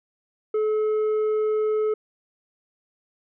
sine tone with tanh clipping, 430 Hz, A4, 40 cents flat, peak -21 dBFS, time 0.54-1.94 s, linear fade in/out 5 ms, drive 5 dB, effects none

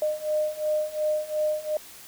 sine beating tone pair, 609 / 611.8 Hz, D#5 / D#5, -37 / -29 cents, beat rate 2.8 Hz, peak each -28 / -26 dBFS, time 0.02-1.77 s, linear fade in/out 2 ms, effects white hiss -46 dBFS RMS until 2.07 s

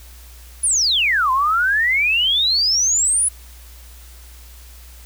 sine exponential two-way sweep, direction down then up, 10330 to 1010 to 10330 Hz, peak -14 dBFS, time 0.63-3.29 s, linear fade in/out 10 ms, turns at 1.31 s, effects added 60 Hz sine -39 dBFS peak until 5.05 s + white hiss -46 dBFS RMS until 5.05 s

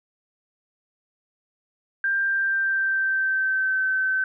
sine tone with pitch glide, 1587 to 1535.6 Hz, G6 to G6, +21 to -36 cents, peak -20 dBFS, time 2.04-4.24 s, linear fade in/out 2 ms, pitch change -57 cents, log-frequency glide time 2.21-3.83 s, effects none

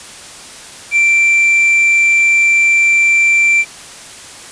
triangle tone with quantisation, 2349 Hz, D7, in tune, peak -6 dBFS, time 0.91-3.65 s, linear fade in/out 50 ms, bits 6, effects white hiss -33 dBFS RMS until 4.51 s + resampled to 22050 Hz

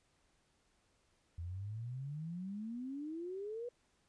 sine exponential sweep, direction up, 82 to 493.9 Hz, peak -40 dBFS, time 1.38-3.69 s, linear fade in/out 5 ms, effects pink hiss -75 dBFS RMS until 4.08 s + resampled to 22050 Hz

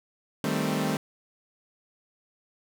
sawtooth chord, A half-diminished seventh, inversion second, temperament equal, 155.56 / 196 / 220 / 261.6 Hz, Eb3 / G3 / A3 / C4, 0 / 0 / 0 / 0 cents, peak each -27 dBFS, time 0.44-0.97 s, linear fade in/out 2 ms, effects none

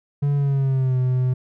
triangle tone with pitch glide, 143 to 127.4 Hz, D3 to C3, -46 to -46 cents, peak -15 dBFS, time 0.22-1.34 s, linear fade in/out 10 ms, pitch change -200 cents, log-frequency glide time 0.35-0.98 s, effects none

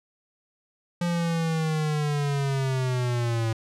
square linear sweep, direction down, 174.61 to 111.6 Hz, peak -24 dBFS, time 1.01-3.53 s, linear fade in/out 5 ms, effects low-pass 9000 Hz 12 dB/octave

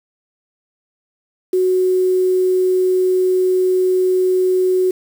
sine tone with quantisation, 370 Hz, F#4, in tune, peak -12 dBFS, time 1.53-4.91 s, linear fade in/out 5 ms, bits 6, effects none

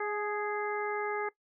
harmonic tone with a mistuned harmonic, 415.3 Hz, G#4, in tune, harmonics 1 / 2 / 3 / 4 / 5, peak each -34 / -37 / -39 / -40 / -41 dBFS, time 0-1.29 s, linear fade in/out 5 ms, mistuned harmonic 2, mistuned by +26 cents, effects noise-tail reverb RT60 0.1 s tail -19 dB re dry

